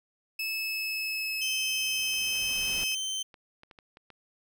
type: tone with pitch glide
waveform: 30% pulse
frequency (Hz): 2606 to 2576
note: E7 to E7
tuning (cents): -20 to -41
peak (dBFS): -27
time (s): 0.39-2.95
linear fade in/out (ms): 5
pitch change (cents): -21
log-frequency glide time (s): 0.51-1.91
type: noise with exponential growth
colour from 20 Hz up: pink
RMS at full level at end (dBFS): -41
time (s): 0.63-2.84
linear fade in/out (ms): 1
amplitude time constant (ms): 480
type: tone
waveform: 25% pulse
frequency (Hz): 3098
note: G7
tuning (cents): -21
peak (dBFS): -27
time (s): 1.41-3.23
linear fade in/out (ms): 10
type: clicks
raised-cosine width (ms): 0.3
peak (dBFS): -34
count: 10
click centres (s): 2.139 / 2.355 / 2.492 / 2.92 / 3.342 / 3.634 / 3.712 / 3.788 / 3.971 / 4.103
effects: none